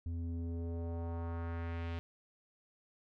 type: tone with low-pass filter sweep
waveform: square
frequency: 84.1 Hz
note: E2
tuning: 35 cents sharp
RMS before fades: -39 dBFS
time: 0.06-1.99 s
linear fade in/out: 0 ms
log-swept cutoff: 180 to 3200 Hz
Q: 1.5
effects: none